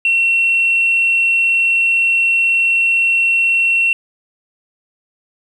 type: tone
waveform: sine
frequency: 2719 Hz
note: F7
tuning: 47 cents flat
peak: -10 dBFS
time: 0.05-3.93 s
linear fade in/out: 2 ms
effects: tanh soft clip ceiling -6 dBFS + 8-bit